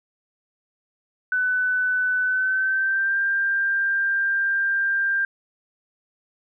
sine tone with pitch glide, 1500 to 1589.2 Hz, F#6 to G6, +23 to +23 cents, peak -19 dBFS, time 1.32-5.25 s, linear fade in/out 2 ms, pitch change +100 cents, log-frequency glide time 2.21-3.19 s, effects none

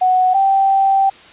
sine tone pair in turn, 740 / 779.5 Hz, F#5 / G5, 0 / -10 cents, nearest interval minor second, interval 90 cents, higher second, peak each -10 dBFS, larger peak neither, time 0.01-0.34 / 0.34-1.1 s, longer second, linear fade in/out 10 ms, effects white hiss -41 dBFS RMS until 1.32 s + resampled to 8000 Hz

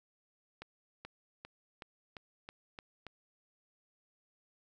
accelerating click train, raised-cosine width 0.3 ms, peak -29 dBFS, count 8, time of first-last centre 0.62-3.067 s, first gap 430 ms, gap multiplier 0.93, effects none

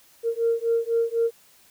sine beating tone pair, 459.9 / 463.9 Hz, A#4 / A#4, -23 / -8 cents, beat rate 4 Hz, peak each -23 dBFS, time 0.23-1.31 s, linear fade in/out 50 ms, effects tanh soft clip ceiling -13 dBFS + white hiss -56 dBFS RMS until 1.7 s

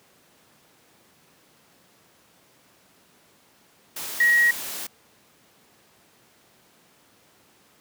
sine tone in noise, 1900 Hz, A#6, 33 cents sharp, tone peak -15 dBFS, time 4.2-4.51 s, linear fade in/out 5 ms, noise white, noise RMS -33 dBFS, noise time 3.96-4.87 s, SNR +15 dB, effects pink hiss -58 dBFS RMS until 7.8 s + high-pass 150 Hz 12 dB/octave

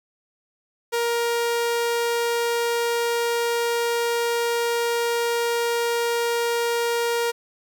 sawtooth tone, 470 Hz, A#4, 14 cents sharp, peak -17 dBFS, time 0.92-7.32 s, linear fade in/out 20 ms, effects none

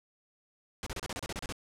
pink noise bursts, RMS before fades -37 dBFS, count 11, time 0.83-1.524 s, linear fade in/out 0 ms, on 34 ms, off 32 ms, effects low-pass 9000 Hz 12 dB/octave

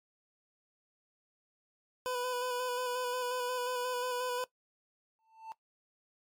25% pulse tone with vibrato, 497.6 Hz, B4, 13 cents sharp, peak -29 dBFS, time 2.06-4.44 s, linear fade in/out 0 ms, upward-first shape square, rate 5.6 Hz, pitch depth 21 cents each way
triangle tone with exponential growth, 890 Hz, A5, 20 cents sharp, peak -36 dBFS, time 5.19-5.52 s, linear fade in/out 0 ms, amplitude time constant 71 ms
effects noise-tail reverb RT60 0.1 s tail -18 dB re dry + MP3 96 kbps

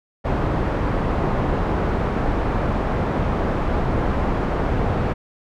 pink low-pass noise, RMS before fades -21 dBFS, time 0.24-5.14 s, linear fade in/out 20 ms, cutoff 1100 Hz, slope 12 dB/octave, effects none

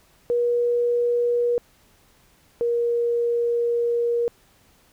sine tone pair in turn, 479.7 / 472.8 Hz, A#4 / A#4, +50 / +24 cents, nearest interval unison, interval 26 cents, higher first, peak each -18 / -19 dBFS, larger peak first, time 0.3-1.58 / 2.61-4.28 s, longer second, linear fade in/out 0 ms, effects pink hiss -58 dBFS RMS until 4.92 s

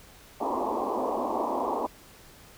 white band-pass noise, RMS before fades -29 dBFS, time 0.4-1.87 s, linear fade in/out 10 ms, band 220 to 1100 Hz, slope 96 dB/octave, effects pink hiss -52 dBFS RMS until 2.57 s

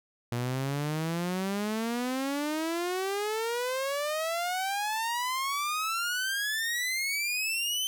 sawtooth exponential sweep, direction up, 118 to 3098 Hz, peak -25 dBFS, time 0.32-7.87 s, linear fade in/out 0 ms, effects none

